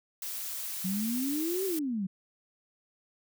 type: noise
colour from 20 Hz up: blue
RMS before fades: -37 dBFS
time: 0.22-1.79 s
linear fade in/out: 2 ms
type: exponential two-way sweep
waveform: sine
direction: up then down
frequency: 181.5 to 394.6 to 181.5 Hz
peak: -29 dBFS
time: 0.84-2.07 s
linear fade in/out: 10 ms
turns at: 1.65 s
effects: none